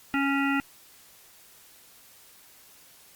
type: harmonic tone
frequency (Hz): 277.2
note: C#4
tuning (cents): 0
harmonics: 1 / 3 / 5 / 7 / 9 / 10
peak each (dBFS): -25 / -33 / -30 / -32 / -35 / -37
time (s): 0.14-0.6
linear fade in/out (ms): 0
effects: white hiss -54 dBFS RMS until 3.15 s + Opus 48 kbps